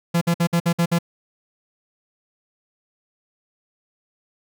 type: tone bursts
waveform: 45% pulse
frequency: 170.3 Hz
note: F3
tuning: 43 cents flat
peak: -16 dBFS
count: 7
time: 0.14-0.988 s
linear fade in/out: 10 ms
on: 74 ms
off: 55 ms
effects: none